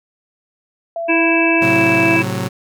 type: tone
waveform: sine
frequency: 671 Hz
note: E5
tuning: 31 cents sharp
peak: -20 dBFS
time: 0.96-2.16 s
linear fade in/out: 2 ms
type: harmonic tone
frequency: 329.6 Hz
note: E4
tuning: in tune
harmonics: 1 / 3 / 5 / 7 / 8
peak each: -15 / -23 / -23 / -21 / -16 dBFS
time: 1.08-2.23 s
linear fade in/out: 20 ms
type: chord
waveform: sawtooth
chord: F# diminished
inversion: first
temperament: just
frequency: 111 / 133.2 / 185 Hz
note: A2 / C3 / F#3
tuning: +16 / +31 / 0 cents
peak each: -20 / -20 / -19 dBFS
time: 1.61-2.49 s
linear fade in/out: 20 ms
effects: none